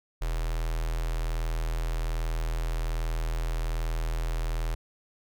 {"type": "tone with notch filter", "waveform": "square", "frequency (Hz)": 40.62, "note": "E1", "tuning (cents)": -25, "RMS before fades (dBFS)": -29, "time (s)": [0.21, 4.75], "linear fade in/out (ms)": 10, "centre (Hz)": 210, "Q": 0.77, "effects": []}